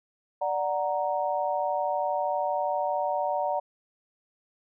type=chord; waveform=sine; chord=D augmented; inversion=none; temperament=equal; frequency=587.3 / 740 / 932.3 Hz; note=D5 / F#5 / A#5; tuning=0 / 0 / 0 cents; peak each=-29 / -29 / -30 dBFS; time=0.41-3.6 s; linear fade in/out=10 ms; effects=none